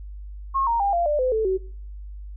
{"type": "tone with pitch steps", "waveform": "sine", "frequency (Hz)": [1082, 931.1, 801.3, 689.5, 593.4, 510.6, 439.4, 378.2], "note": ["C#6", "A#5", "G5", "F5", "D5", "C5", "A4", "F#4"], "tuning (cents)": [-42, -2, 38, -22, 18, -42, -2, 38], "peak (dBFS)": -19, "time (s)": [0.54, 1.58], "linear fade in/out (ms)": 20, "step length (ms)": 130, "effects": ["noise-tail reverb RT60 0.5 s tail -22 dB re dry", "added 50 Hz sine -34 dBFS peak until 2.36 s"]}